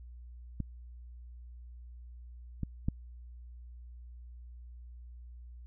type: clicks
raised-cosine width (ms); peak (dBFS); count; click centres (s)
5; -22 / -21 / -17; 3; 0.603 / 2.633 / 2.885
effects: added 60 Hz sine -46 dBFS peak until 5.66 s